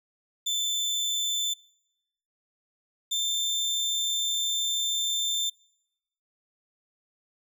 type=tone pair in turn; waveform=30% pulse; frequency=3534 / 3567 Hz; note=A7 / A7; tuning=+7 / +23 cents; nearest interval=unison; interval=16 cents; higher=second; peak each=-23 dBFS; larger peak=neither; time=0.46-1.54 / 3.11-5.5 s; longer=second; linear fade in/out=10 ms; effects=noise-tail reverb RT60 0.9 s tail -26 dB re dry